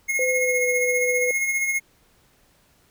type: tone with tremolo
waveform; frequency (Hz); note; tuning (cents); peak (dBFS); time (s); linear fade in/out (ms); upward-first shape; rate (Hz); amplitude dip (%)
square; 2158; C#7; -47; -20; 0.08-1.8; 20; sine; 15; 45
type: tone with pitch glide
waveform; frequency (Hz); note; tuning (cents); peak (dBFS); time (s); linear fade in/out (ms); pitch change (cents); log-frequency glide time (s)
sine; 510 to 498.1; C5 to B4; -44 to +15; -22; 0.19-1.31; 2; -41; 0.32-0.64
effects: pink hiss -60 dBFS RMS until 2.9 s